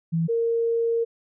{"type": "tone pair in turn", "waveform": "sine", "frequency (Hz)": [164.81, 462], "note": ["E3", "A#4"], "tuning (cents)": [0, -16], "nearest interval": "octave + tritone", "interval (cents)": 1784, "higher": "second", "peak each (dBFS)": [-20, -20], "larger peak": "neither", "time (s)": [[0.12, 0.28], [0.28, 1.05]], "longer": "second", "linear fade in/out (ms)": 20, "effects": []}